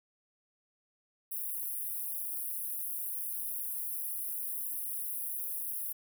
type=high-pass noise; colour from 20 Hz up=white; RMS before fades=-37 dBFS; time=1.31-5.93 s; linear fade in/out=10 ms; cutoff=9700 Hz; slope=96 dB/octave; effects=none